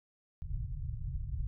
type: low-pass noise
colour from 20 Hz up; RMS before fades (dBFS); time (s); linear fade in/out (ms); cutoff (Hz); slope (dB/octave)
pink; -37; 0.42-1.47; 0; 150; 96
effects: none